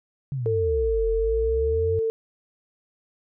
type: exponential two-way sweep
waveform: sine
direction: down then up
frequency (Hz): 143.2 to 43.4 to 96.9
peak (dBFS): -25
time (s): 0.32-1.99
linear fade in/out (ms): 0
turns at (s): 1.07
type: tone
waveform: sine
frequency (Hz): 448.3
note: A4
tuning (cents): +32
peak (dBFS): -21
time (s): 0.46-2.1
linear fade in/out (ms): 0
effects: none